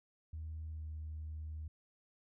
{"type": "tone with pitch glide", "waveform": "sine", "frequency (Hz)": [79, 77.73], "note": ["D#2", "D#2"], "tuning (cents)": [27, -1], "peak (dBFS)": -40, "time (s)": [0.33, 1.68], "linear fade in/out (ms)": 5, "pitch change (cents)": -28, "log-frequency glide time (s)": [0.7, 0.84], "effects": ["tanh soft clip ceiling -37 dBFS"]}